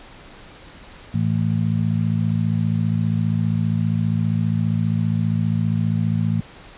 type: harmonic tone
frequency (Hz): 55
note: A1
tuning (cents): 0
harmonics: 2 / 3 / 4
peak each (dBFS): -21 / -21 / -24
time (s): 1.14-6.41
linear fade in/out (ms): 5
effects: pink hiss -43 dBFS RMS until 6.77 s + resampled to 8000 Hz